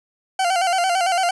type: tone with vibrato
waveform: 40% pulse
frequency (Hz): 728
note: F#5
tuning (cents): -28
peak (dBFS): -16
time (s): 0.39-1.31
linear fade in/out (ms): 5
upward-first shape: square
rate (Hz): 8.9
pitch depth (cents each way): 77
effects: resampled to 24000 Hz + 8-bit